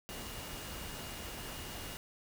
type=tone in noise; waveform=sine; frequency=2855 Hz; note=F7; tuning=37 cents sharp; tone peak=-53 dBFS; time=0.09-1.97 s; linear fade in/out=0 ms; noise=pink; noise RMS=-44 dBFS; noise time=0.09-1.97 s; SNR=-12 dB; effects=none